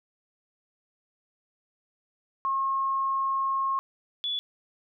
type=tone pair in turn; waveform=sine; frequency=1080 / 3429 Hz; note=C#6 / A7; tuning=-45 / -45 cents; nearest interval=octave + minor sixth; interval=2000 cents; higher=second; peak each=-24 / -27 dBFS; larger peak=first; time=2.45-3.79 / 4.24-4.39 s; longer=first; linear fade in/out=0 ms; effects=none